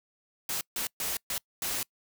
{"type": "noise bursts at uneven times", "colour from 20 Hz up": "white", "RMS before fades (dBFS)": -32, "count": 5, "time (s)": [[0.49, 0.61], [0.76, 0.87], [1, 1.17], [1.3, 1.38], [1.62, 1.83]], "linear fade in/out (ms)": 2, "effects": ["noise-tail reverb RT60 0.1 s tail -25 dB re dry"]}